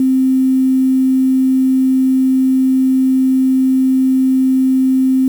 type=tone with quantisation; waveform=sine; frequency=261.6 Hz; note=C4; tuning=in tune; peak=-9 dBFS; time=0-5.28 s; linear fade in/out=2 ms; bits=6; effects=none